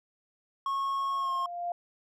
triangle tone with pitch glide, 1094 to 1071.5 Hz, C#6 to C6, -23 to +41 cents, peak -26 dBFS, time 0.66-1.46 s, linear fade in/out 2 ms, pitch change -36 cents, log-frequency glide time 1.19-1.31 s
sine tone with exponential growth, 698.5 Hz, F5, in tune, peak -28 dBFS, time 0.7-1.72 s, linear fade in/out 2 ms, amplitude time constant 220 ms
effects none

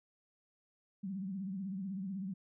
sine tone with vibrato, 191.9 Hz, G3, 37 cents flat, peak -37 dBFS, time 1.03-2.34 s, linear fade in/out 10 ms, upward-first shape triangle, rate 16 Hz, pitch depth 130 cents each way, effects none

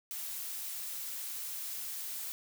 blue noise, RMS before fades -40 dBFS, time 0.11-2.32 s, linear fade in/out 0 ms, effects none

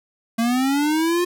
square linear sweep, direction up, 225.4 to 357.8 Hz, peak -18 dBFS, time 0.38-1.25 s, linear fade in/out 10 ms, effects none

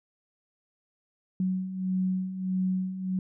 sine beating tone pair, 185 / 186.6 Hz, F#3 / F#3, 0 / +15 cents, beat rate 1.6 Hz, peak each -33 / -27 dBFS, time 1.4-3.19 s, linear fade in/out 2 ms, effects none

